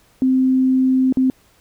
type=tone with dropouts; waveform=sine; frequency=260.1 Hz; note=C4; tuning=10 cents flat; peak=-12 dBFS; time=0.22-1.3 s; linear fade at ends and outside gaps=1 ms; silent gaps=1.125-1.171 s; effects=pink hiss -55 dBFS RMS until 1.6 s